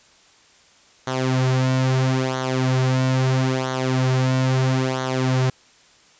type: tone with flanger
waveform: sawtooth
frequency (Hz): 130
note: C3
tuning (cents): -11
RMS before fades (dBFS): -20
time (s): 1.07-5.5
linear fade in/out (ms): 5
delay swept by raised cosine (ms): 0.39 to 5.29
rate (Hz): 0.76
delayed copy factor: -0.7
effects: white hiss -53 dBFS RMS until 6.19 s + resampled to 16000 Hz